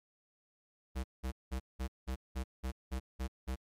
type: tone bursts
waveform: square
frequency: 64.5 Hz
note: C2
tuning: 24 cents flat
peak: -35 dBFS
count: 10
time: 0.95-3.56 s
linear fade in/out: 20 ms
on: 90 ms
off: 190 ms
effects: MP3 64 kbps